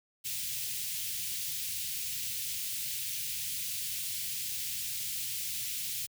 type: band-stop noise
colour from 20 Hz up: white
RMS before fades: -36 dBFS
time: 0.24-6.07 s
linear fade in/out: 20 ms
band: 150 to 2400 Hz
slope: 24 dB/octave
effects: high-pass 80 Hz 12 dB/octave